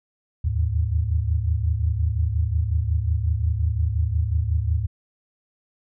sine tone cluster, 76 / 81.6 / 106.6 Hz, D#2 / E2 / G#2, -40 / -17 / +46 cents, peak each -22 / -26 / -24 dBFS, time 0.44-4.87 s, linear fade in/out 10 ms, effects none

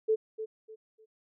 sine tone with echo, 438.1 Hz, A4, 7 cents flat, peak -22 dBFS, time 0.08-0.16 s, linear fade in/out 20 ms, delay 300 ms, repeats 3, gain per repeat -11 dB, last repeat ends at 1.06 s, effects none

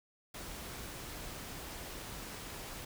pink noise, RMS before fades -45 dBFS, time 0.34-2.85 s, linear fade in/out 5 ms, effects none

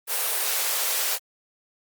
white high-pass noise, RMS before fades -25 dBFS, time 0.07-1.19 s, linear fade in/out 50 ms, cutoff 420 Hz, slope 48 dB/octave, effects Opus 32 kbps

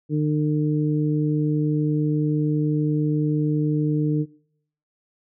harmonic tone, 151 Hz, D3, 48 cents sharp, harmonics 1 / 2 / 3, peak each -21 / -23 / -30 dBFS, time 0.09-4.26 s, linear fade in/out 50 ms, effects noise-tail reverb RT60 0.7 s tail -24 dB re dry

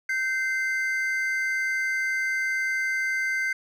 triangle tone pair together, 1555 / 2076 Hz, G6 / C7, -14 / -14 cents, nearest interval perfect fourth, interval 500 cents, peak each -25 / -25 dBFS, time 0.09-3.53 s, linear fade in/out 5 ms, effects none

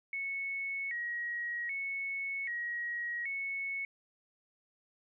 sine tone with vibrato, 2046 Hz, C7, 39 cents flat, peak -34 dBFS, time 0.13-3.85 s, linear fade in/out 2 ms, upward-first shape square, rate 0.64 Hz, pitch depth 130 cents each way, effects none

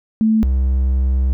sine / triangle tone pair in turn, 220 / 65.16 Hz, A3 / C2, 0 / -7 cents, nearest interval octave + major sixth, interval 2107 cents, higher first, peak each -11 dBFS, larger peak neither, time 0.21-0.43 / 0.43-1.33 s, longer second, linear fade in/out 0 ms, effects none

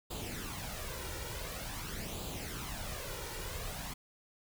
pink noise with flanger, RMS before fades -41 dBFS, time 0.1-3.94 s, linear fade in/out 10 ms, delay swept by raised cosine 0.26 to 2.16 ms, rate 0.47 Hz, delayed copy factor +0.6, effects none

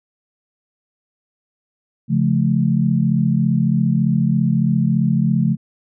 sine chord, Db augmented, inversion none, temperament just, 138.59 / 173.24 / 216.5 Hz, Db3 / F3 / A3, 0 / -14 / -28 cents, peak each -18 dBFS, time 2.08-5.57 s, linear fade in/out 50 ms, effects none

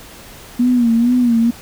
sine tone with vibrato, 239 Hz, A#3, 43 cents sharp, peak -10 dBFS, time 0.59-1.51 s, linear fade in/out 10 ms, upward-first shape sine, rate 2.2 Hz, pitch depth 80 cents each way, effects pink hiss -38 dBFS RMS until 1.61 s

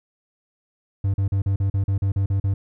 triangle tone bursts, 98 Hz, G2, in tune, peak -16 dBFS, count 11, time 1.04-2.54 s, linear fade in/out 5 ms, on 100 ms, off 40 ms, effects none

